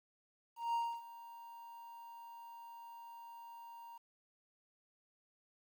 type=tone with ADSR envelope; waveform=triangle; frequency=932.3 Hz; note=A#5; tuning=in tune; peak=-30 dBFS; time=0.56-3.98 s; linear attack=180 ms; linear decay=270 ms; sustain=-18 dB; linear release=8 ms; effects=11-bit